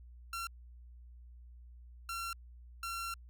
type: tone bursts at uneven times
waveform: sawtooth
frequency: 1364 Hz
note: F6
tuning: 41 cents flat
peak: -34 dBFS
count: 3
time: 0.33-0.47 / 2.09-2.33 / 2.83-3.14 s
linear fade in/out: 2 ms
effects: added 60 Hz sine -51 dBFS peak until 3.29 s